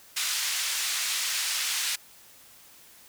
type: band-pass noise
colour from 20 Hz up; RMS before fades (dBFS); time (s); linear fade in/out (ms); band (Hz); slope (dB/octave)
white; -29; 0.16-1.96; 10; 1700 to 7300; 12
effects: white hiss -53 dBFS RMS until 3.08 s